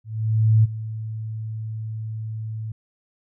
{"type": "tone with ADSR envelope", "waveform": "sine", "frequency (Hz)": 110, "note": "A2", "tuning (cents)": 0, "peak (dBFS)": -11, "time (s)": [0.04, 2.72], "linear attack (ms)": 600, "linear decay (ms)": 21, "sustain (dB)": -16, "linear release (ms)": 5, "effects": []}